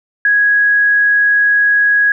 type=tone; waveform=sine; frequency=1661.2 Hz; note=G#6; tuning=in tune; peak=-8 dBFS; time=0.25-2.12 s; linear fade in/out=2 ms; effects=none